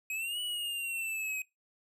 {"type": "exponential two-way sweep", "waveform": "square", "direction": "up then down", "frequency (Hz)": [2519, 2960, 2519], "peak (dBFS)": -34, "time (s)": [0.1, 1.42], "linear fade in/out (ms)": 2, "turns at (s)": 0.4, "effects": ["noise-tail reverb RT60 0.2 s tail -23 dB re dry"]}